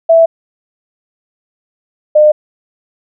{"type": "tone pair in turn", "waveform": "sine", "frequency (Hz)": [659.3, 605.6], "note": ["E5", "D#5"], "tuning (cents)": [0, -47], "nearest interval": "minor second", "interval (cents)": 147, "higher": "first", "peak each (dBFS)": -3, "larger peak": "neither", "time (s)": [[0.09, 0.26], [2.15, 2.32]], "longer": "neither", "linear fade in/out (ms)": 10, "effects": []}